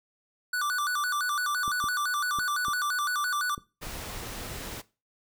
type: tone with vibrato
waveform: square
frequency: 1318.5 Hz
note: E6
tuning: in tune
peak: -27 dBFS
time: 0.53-3.55 s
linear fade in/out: 5 ms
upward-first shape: square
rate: 5.9 Hz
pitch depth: 200 cents each way
type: clicks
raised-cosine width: 3 ms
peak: -27 dBFS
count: 6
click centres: 1.679 / 1.841 / 2.387 / 2.683 / 3.579 / 3.869 s
type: noise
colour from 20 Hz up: pink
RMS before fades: -38 dBFS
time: 3.81-4.82 s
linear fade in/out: 20 ms
effects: noise-tail reverb RT60 0.3 s tail -19 dB re dry